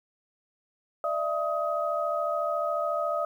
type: tone cluster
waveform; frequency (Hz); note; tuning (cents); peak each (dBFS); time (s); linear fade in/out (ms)
sine; 594 / 668 / 1259; D5 / E5 / D#6; +20 / +23 / +20; -30; 1.04-3.25; 2
effects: 10-bit